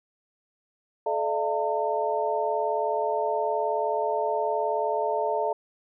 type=tone cluster; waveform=sine; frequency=431.1 / 601 / 680 / 906 Hz; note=A4 / D5 / F5 / A#5; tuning=-35 / +40 / -46 / -50 cents; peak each=-29 dBFS; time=1.06-5.53 s; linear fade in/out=5 ms; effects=none